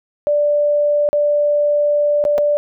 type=tone with dropouts; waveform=sine; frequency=587.3 Hz; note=D5; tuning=in tune; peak=-12 dBFS; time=0.27-2.57 s; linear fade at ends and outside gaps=0 ms; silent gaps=1.089-1.13 / 2.24-2.251 / 2.38-2.384 s; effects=none